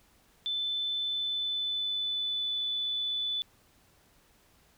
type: tone with pitch glide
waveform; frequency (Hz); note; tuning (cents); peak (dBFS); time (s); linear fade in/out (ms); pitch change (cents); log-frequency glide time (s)
sine; 3520 to 3484; A7 to A7; 0 to -18; -29; 0.46-3.42; 0; -18; 1-2.63
effects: pink hiss -64 dBFS RMS until 4.77 s